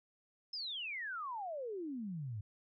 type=exponential sweep; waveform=sine; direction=down; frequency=5274 to 98 Hz; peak=-39 dBFS; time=0.53-2.41 s; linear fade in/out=5 ms; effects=none

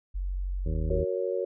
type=tone; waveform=sine; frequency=46.25 Hz; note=F#1; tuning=in tune; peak=-28 dBFS; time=0.14-1.02 s; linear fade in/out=20 ms
type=harmonic tone; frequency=79 Hz; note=D#2; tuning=27 cents sharp; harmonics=1 / 2 / 3 / 4 / 5 / 6 / 7; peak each=-30 / -34 / -43 / -42 / -42 / -44 / -45 dBFS; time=0.65-1.05 s; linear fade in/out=20 ms
type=chord; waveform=sine; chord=F# major; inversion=none; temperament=just; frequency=370 / 462.5 / 555 Hz; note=F#4 / A#4 / C#5; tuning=0 / -14 / +2 cents; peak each=-31 dBFS; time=0.9-1.45 s; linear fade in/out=5 ms
effects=none

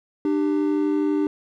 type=tone pair together; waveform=triangle; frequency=299.8 / 392 Hz; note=D4 / G4; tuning=+36 / 0 cents; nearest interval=perfect fourth; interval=464 cents; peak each=-18 / -23 dBFS; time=0.25-1.27 s; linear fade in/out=2 ms; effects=none

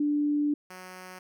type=tone pair in turn; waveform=sine / 5% pulse; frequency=293.7 / 184.22 Hz; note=D4 / F#3; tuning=0 / -7 cents; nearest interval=minor sixth; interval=807 cents; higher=first; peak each=-23 / -31 dBFS; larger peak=first; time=0-0.54 / 0.7-1.19 s; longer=first; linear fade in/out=5 ms; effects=none

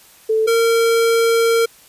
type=tone pair in turn; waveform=sine / square; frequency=440 / 459.3 Hz; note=A4 / A#4; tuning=0 / -26 cents; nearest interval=minor second; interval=74 cents; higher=second; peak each=-13 dBFS; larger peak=neither; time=0.29-0.47 / 0.47-1.66 s; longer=second; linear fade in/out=10 ms; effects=white hiss -47 dBFS RMS until 1.88 s + resampled to 32000 Hz

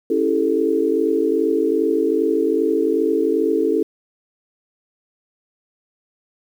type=chord; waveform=sine; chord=A dominant seventh; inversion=first; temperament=equal with one note detuned; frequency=277.2 / 329.6 / 397.5 / 440 Hz; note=C#4 / E4 / G4 / A4; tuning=0 / 0 / +24 / 0 cents; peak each=-23 / -20 / -23 / -19 dBFS; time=0.1-3.83 s; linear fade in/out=5 ms; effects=8-bit

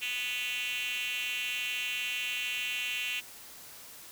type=tone with high-pass filter; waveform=5% pulse; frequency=246.9 Hz; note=B3; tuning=in tune; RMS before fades=-34 dBFS; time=0.01-3.21 s; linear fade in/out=20 ms; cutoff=2700 Hz; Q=5.5; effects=white hiss -49 dBFS RMS until 4.11 s

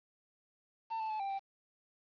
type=tone with pitch steps; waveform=triangle; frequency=901 / 879 / 864 / 788 / 783 Hz; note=A5 / A5 / A5 / G5 / G5; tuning=+41 / -2 / -32 / +9 / -2 cents; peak=-33 dBFS; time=0.9-1.395 s; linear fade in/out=20 ms; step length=99 ms; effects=resampled to 11025 Hz + 10-bit

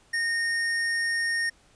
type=tone; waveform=square; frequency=1844 Hz; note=A#6; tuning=19 cents flat; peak=-25 dBFS; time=0.13-1.5 s; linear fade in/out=10 ms; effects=pink hiss -60 dBFS RMS until 1.75 s + resampled to 22050 Hz

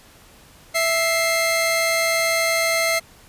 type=tone pair together; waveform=sawtooth; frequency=659.3 / 2106 Hz; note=E5 / C7; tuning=0 / +11 cents; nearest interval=octave + minor sixth; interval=2011 cents; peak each=-17 / -17 dBFS; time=0.74-3 s; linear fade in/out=20 ms; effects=pink hiss -49 dBFS RMS until 3.28 s + resampled to 32000 Hz

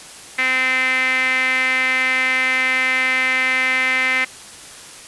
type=tone with band-pass filter; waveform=sawtooth; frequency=258.6 Hz; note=C4; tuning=20 cents flat; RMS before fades=-18 dBFS; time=0.38-4.25 s; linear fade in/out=10 ms; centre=2100 Hz; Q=6.8; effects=white hiss -38 dBFS RMS until 5.07 s + resampled to 24000 Hz

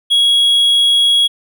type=tone; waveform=triangle; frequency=3322 Hz; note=G#7; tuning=in tune; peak=-7 dBFS; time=0.1-1.28 s; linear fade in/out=20 ms; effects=none

